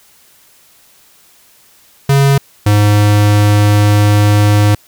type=tone pair in turn; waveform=square; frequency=138.59 / 103.83 Hz; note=C#3 / G#2; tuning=0 / 0 cents; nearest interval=perfect fourth; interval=500 cents; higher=first; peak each=-7 dBFS; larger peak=neither; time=2.09-2.38 / 2.66-4.75 s; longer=second; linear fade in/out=5 ms; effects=white hiss -47 dBFS RMS until 4.87 s